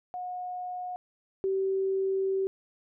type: tone pair in turn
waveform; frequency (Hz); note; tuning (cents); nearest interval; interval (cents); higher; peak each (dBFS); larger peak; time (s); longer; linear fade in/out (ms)
sine; 725 / 385; F#5 / G4; -35 / -31; major seventh; 1096; first; -33 / -25; second; 0.14-0.96 / 1.44-2.47; second; 0
effects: none